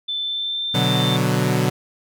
sine tone with pitch glide, 3527 to 3574 Hz, A7 to A7, +3 to +26 cents, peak -22 dBFS, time 0.08-1.17 s, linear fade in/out 10 ms, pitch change +23 cents, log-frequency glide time 0.2-0.67 s
sawtooth chord, B minor, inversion none, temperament equal, 123.47 / 146.83 / 185 Hz, B2 / D3 / F#3, 0 / 0 / 0 cents, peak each -17 / -18 / -18 dBFS, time 0.74-1.7 s, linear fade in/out 10 ms
effects none

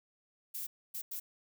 violet noise bursts at uneven times, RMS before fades -40 dBFS, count 3, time 0.54-0.67 / 0.94-1.02 / 1.11-1.2 s, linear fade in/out 10 ms, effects none

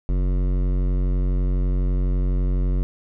sine tone with hard clipping, 46 Hz, F#1, 9 cents flat, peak -20 dBFS, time 0.09-2.83 s, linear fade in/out 0 ms, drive 15 dB, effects none

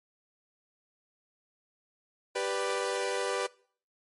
sawtooth chord, G major, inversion none, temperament equal, 392 / 493.9 / 587.3 Hz, G4 / B4 / D5, 0 / 0 / 0 cents, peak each -30 / -28 / -32 dBFS, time 2.35-3.47 s, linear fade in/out 10 ms, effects noise-tail reverb RT60 0.5 s tail -22 dB re dry + MP3 48 kbps

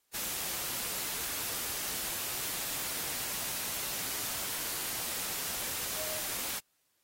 sine tone in noise, 622 Hz, D#5, 1 cent flat, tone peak -43 dBFS, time 5.96-6.2 s, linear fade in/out 20 ms, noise white, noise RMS -36 dBFS, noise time 0.13-6.6 s, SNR -10 dB, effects white hiss -75 dBFS RMS until 7.03 s + AAC 48 kbps

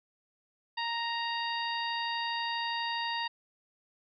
harmonic tone, 932.3 Hz, A#5, in tune, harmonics 1 / 2 / 3 / 4 / 5, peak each -34 / -37 / -39 / -40 / -41 dBFS, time 0.77-3.28 s, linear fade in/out 10 ms, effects none

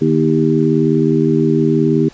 harmonic tone with a mistuned harmonic, 79.2 Hz, D#2, 31 cents sharp, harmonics 2 / 3 / 4 / 5, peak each -16 / -16 / -16 / -16 dBFS, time 0.01-2.09 s, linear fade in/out 10 ms, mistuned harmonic 2, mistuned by -74 cents, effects pink hiss -43 dBFS RMS until 2.13 s + resampled to 16000 Hz

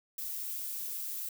violet noise, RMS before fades -38 dBFS, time 0.18-1.29 s, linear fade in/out 2 ms, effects none

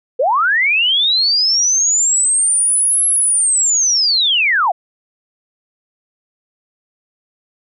sine linear two-way sweep, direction up then down, 455.9 to 11130 to 643 Hz, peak -11 dBFS, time 0.19-4.72 s, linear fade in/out 10 ms, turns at 3.07 s, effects none

